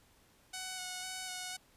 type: tone with vibrato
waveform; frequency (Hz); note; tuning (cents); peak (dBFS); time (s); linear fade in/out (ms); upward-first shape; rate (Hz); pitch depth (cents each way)
5% pulse; 740; F#5; 0; -28; 0.53-1.57; 10; square; 2; 14
effects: pink hiss -66 dBFS RMS until 1.76 s + resampled to 32000 Hz